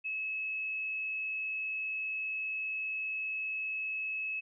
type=tone; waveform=sine; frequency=2585 Hz; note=E7; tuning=34 cents flat; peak=-33 dBFS; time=0.04-4.41 s; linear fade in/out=20 ms; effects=none